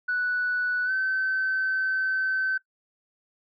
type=tone with pitch glide; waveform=sine; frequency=1480 to 1534.8 Hz; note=F#6 to G6; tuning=0 to -37 cents; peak=-22 dBFS; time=0.08-2.58 s; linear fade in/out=10 ms; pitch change=+63 cents; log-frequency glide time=0.85-0.91 s; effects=noise-tail reverb RT60 0.1 s tail -18 dB re dry + tanh soft clip ceiling -19 dBFS